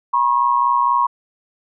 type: tone pair together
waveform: sine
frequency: 962 / 1086.1 Hz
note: B5 / C#6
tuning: -46 / -36 cents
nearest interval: major second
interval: 210 cents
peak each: -16 dBFS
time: 0.13-1.07 s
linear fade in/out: 10 ms
effects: none